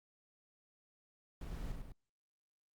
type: noise with echo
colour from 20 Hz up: brown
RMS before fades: -45 dBFS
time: 1.41-1.72 s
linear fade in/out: 2 ms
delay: 100 ms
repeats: 2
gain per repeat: -3 dB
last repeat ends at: 1.92 s
effects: Opus 48 kbps